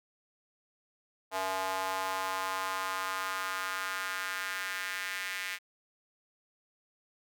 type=tone with high-pass filter sweep; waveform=square; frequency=94.6 Hz; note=F#2; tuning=39 cents sharp; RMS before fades=-35 dBFS; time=1.31-5.59 s; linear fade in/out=50 ms; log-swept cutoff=770 to 2000 Hz; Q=2.5; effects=none